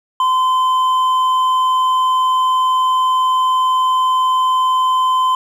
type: tone with hard clipping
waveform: triangle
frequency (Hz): 1027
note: C6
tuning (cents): -33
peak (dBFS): -13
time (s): 0.2-5.35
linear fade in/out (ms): 2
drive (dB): 8
effects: none